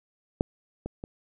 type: clicks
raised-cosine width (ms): 2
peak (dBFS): -9 / -20 / -23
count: 3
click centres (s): 0.409 / 0.86 / 1.039
effects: none